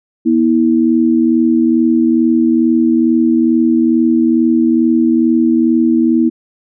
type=tone pair together; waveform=sine; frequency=241.3 / 323.6 Hz; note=B3 / E4; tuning=-40 / -32 cents; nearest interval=perfect fourth; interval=508 cents; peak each=-11 dBFS; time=0.25-6.3 s; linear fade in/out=20 ms; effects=none